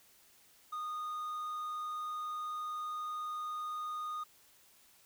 triangle tone, 1232 Hz, D#6, 17 cents flat, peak -35 dBFS, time 0.72-4.24 s, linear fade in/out 10 ms, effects white hiss -64 dBFS RMS until 5.05 s

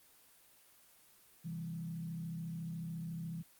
sine tone with frequency modulation, 165.3 Hz, E3, 5 cents sharp, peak -39 dBFS, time 1.44-3.43 s, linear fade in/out 20 ms, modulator 34 Hz, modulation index 0.66, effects white hiss -64 dBFS RMS until 3.59 s + Opus 24 kbps

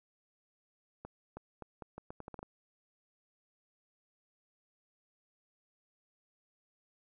accelerating click train, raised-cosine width 1 ms, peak -30 dBFS, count 11, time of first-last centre 1.05-2.43 s, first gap 320 ms, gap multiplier 0.79, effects none

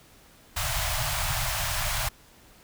pink band-stop noise, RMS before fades -28 dBFS, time 0.56-2.09 s, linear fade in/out 10 ms, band 150 to 600 Hz, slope 96 dB/octave, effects pink hiss -55 dBFS RMS until 2.63 s

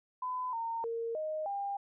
sine tone with pitch steps, 1008 / 916 / 460.3 / 621 / 800 Hz, B5 / A#5 / A#4 / D#5 / G5, +35 / -31 / -22 / -3 / +35 cents, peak -33 dBFS, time 0.22-1.77 s, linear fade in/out 5 ms, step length 310 ms, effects none

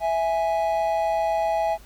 triangle tone pair together, 658.2 / 830.6 Hz, E5 / G#5, -3 / 0 cents, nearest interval major third, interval 403 cents, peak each -21 / -22 dBFS, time 0-1.78 s, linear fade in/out 50 ms, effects added 50 Hz sine -46 dBFS peak until 1.85 s + pink hiss -52 dBFS RMS until 1.85 s

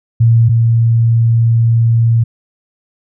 sine tone pair in turn, 115.4 / 115.4 Hz, A#2 / A#2, -17 / -17 cents, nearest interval unison, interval 0 cents, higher neither, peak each -5 / -7 dBFS, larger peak first, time 0.2-0.49 / 0.49-2.24 s, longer second, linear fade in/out 10 ms, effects none

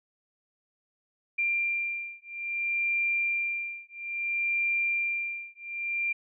sine beating tone pair, 2379 / 2379.6 Hz, D7 / D7, +22 / +22 cents, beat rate 0.6 Hz, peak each -30 dBFS, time 1.38-6.13 s, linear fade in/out 10 ms, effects none

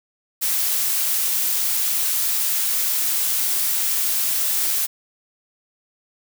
blue noise, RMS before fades -21 dBFS, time 0.41-4.87 s, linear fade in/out 20 ms, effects none

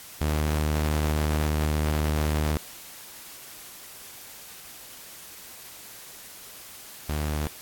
sawtooth tone pair in turn, 76.1 / 75.31 Hz, D#2 / D2, -38 / +44 cents, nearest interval unison, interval 18 cents, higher first, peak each -19 / -22 dBFS, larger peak first, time 0.21-2.57 / 7.09-7.47 s, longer first, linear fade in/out 0 ms, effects white hiss -44 dBFS RMS until 7.61 s + AAC 64 kbps

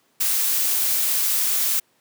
blue noise, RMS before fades -21 dBFS, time 0.2-1.8 s, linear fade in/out 10 ms, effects pink hiss -63 dBFS RMS until 2 s + high-pass 200 Hz 12 dB/octave

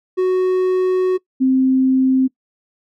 triangle / sine tone pair in turn, 370 / 261.6 Hz, F#4 / C4, 0 / 0 cents, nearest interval tritone, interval 600 cents, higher first, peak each -11 dBFS, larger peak neither, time 0.17-1.18 / 1.4-2.28 s, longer first, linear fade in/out 20 ms, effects noise-tail reverb RT60 0.1 s tail -21 dB re dry

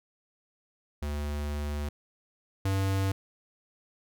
square tone pair in turn, 73.42 / 96.88 Hz, D2 / G2, 0 / -20 cents, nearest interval perfect fourth, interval 480 cents, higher second, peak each -31 / -26 dBFS, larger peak second, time 1.02-1.89 / 2.65-3.12 s, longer first, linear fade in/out 5 ms, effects none

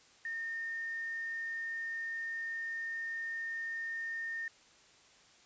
sine tone with quantisation, 1825 Hz, A#6, 37 cents flat, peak -36 dBFS, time 0.25-4.48 s, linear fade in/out 2 ms, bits 10, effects white hiss -62 dBFS RMS until 5.45 s + resampled to 16000 Hz

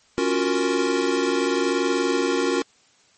square chord, Gb major seventh, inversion second, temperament equal, 277.2 / 349.2 / 370 / 466.2 Hz, Db4 / F4 / Gb4 / Bb4, 0 / 0 / 0 / 0 cents, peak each -26 dBFS, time 0.18-2.62 s, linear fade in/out 0 ms, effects white hiss -58 dBFS RMS until 3.17 s + MP3 32 kbps

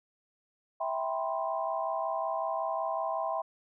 sine chord, C major seventh, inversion first, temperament just, 654.1 / 784.9 / 981.1 / 1046.5 Hz, E5 / G5 / B5 / C6, -14 / +2 / -12 / 0 cents, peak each -33 / -35 / -38 / -36 dBFS, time 0.8-3.42 s, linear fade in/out 10 ms, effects none

